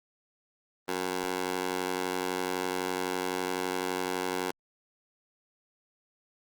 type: tone with high-pass filter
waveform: 15% pulse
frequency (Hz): 91.9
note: F#2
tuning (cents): -11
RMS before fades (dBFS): -32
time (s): 0.88-4.51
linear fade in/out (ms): 5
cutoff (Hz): 450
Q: 1.2
effects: Opus 32 kbps